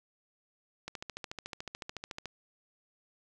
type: click train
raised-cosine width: 0.2 ms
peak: -22 dBFS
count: 20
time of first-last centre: 0.88-2.257 s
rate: 13.8 Hz
effects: none